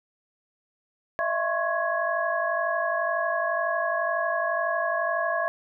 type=tone cluster; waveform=sine; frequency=619 / 671 / 1058 / 1100 / 1668 Hz; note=D#5 / E5 / C6 / C#6 / G#6; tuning=-9 / +31 / +19 / -14 / +7 cents; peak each=-32 / -27 / -34 / -31 / -29 dBFS; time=1.19-5.48 s; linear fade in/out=0 ms; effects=none